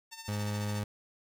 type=tone with tremolo; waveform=5% pulse; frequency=900 Hz; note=A5; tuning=39 cents sharp; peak=-29 dBFS; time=0.11-0.82 s; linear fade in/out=20 ms; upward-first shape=sine; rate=14 Hz; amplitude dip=65%
type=tone; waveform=30% pulse; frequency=103.83 Hz; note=G#2; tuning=in tune; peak=-29 dBFS; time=0.28-0.84 s; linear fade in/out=5 ms
effects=none